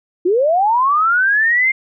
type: linear sweep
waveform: sine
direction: up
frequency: 334.4 to 2133 Hz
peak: -11 dBFS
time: 0.25-1.72 s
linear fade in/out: 10 ms
effects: none